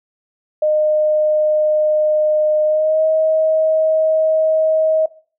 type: tone with pitch glide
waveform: sine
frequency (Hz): 612 to 632.1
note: D#5 to D#5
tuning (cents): -29 to +27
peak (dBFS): -12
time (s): 0.62-5.06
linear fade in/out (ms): 5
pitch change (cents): +56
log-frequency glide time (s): 2.64-3.04
effects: noise-tail reverb RT60 0.4 s tail -18 dB re dry